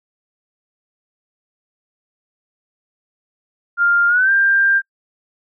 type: tone with pitch glide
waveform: sine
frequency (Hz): 1400 to 1589.7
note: F6 to G6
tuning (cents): +4 to +24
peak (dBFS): -11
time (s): 3.77-4.82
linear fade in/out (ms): 50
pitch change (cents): +220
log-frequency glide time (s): 4.08-4.31
effects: noise-tail reverb RT60 0.1 s tail -26 dB re dry